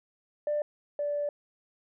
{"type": "tone pair in turn", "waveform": "sine", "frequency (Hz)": [593, 582.8], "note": ["D5", "D5"], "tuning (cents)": [17, -13], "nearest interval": "unison", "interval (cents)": 30, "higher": "first", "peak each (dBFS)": [-25, -27], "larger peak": "first", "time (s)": [[0.47, 0.62], [0.99, 1.29]], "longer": "second", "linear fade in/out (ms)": 2, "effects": ["tanh soft clip ceiling -22 dBFS"]}